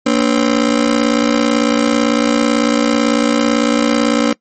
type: ring-modulated tone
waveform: 30% pulse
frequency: 261.6 Hz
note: C4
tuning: in tune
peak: -5 dBFS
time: 0.06-4.33 s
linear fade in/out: 5 ms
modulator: 29 Hz
effects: noise-tail reverb RT60 0.1 s tail -23 dB re dry + MP3 32 kbps